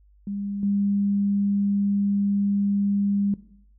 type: tone with level steps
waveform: sine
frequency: 201 Hz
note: G3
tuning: 44 cents sharp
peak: -27 / -20 dBFS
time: 0.27-3.34 s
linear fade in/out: 2 ms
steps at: 0.63 s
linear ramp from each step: 2 ms
effects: noise-tail reverb RT60 0.7 s tail -17 dB re dry + added 50 Hz sine -53 dBFS peak until 3.78 s